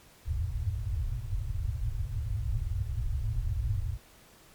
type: low-pass noise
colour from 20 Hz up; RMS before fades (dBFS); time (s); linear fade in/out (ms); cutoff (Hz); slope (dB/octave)
white; -31; 0.25-3.98; 50; 120; 96
effects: pink hiss -57 dBFS RMS until 4.54 s + MP3 96 kbps